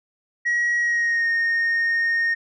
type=tone with pitch glide; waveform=sine; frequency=1907 to 1846.3 Hz; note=A#6 to A#6; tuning=+39 to -17 cents; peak=-16 dBFS; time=0.45-2.35 s; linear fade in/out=20 ms; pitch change=-56 cents; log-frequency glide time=0.79-1.28 s; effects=tanh soft clip ceiling -17 dBFS